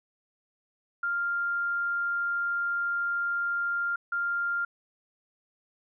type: tone bursts at uneven times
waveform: sine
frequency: 1396.9 Hz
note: F6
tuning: in tune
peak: -26 dBFS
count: 2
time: 1.03-3.96 / 4.12-4.65 s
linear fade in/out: 5 ms
effects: none